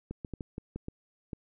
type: clicks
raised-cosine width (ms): 3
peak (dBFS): -24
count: 8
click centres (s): 0.11 / 0.248 / 0.337 / 0.408 / 0.581 / 0.76 / 0.884 / 1.332
effects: none